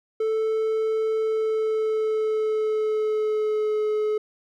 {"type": "tone with pitch glide", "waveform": "triangle", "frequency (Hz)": [440, 426.7], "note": ["A4", "G#4"], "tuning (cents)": [0, 47], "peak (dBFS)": -19, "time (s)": [0.2, 4.18], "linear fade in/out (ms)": 5, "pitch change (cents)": -53, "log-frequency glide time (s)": [1.19, 3.84], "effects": []}